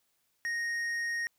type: tone with tanh clipping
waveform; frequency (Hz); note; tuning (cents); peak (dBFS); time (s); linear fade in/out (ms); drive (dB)
triangle; 1864.7; A#6; 0; -32; 0.45-1.27; 0; 12
effects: white hiss -75 dBFS RMS until 1.38 s